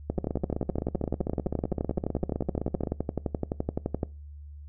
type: two click trains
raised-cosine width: 2 ms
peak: -14 / -16 dBFS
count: 47 / 43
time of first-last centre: 0.1-4.032 / 0.18-2.872 s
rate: 11.7 / 15.6 Hz
effects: noise-tail reverb RT60 0.3 s tail -22 dB re dry + added 73 Hz sine -41 dBFS peak until 4.68 s